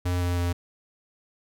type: tone with pitch steps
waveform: square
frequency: 89.1 / 88.23 / 87.37 Hz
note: F2 / F2 / F2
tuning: +35 / +18 / +1 cents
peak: -24 dBFS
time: 0.05-0.53 s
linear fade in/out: 10 ms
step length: 160 ms
effects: none